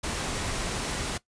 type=noise; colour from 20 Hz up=pink; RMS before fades=-31 dBFS; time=0.03-1.18 s; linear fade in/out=10 ms; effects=noise-tail reverb RT60 0.1 s tail -17 dB re dry + resampled to 22050 Hz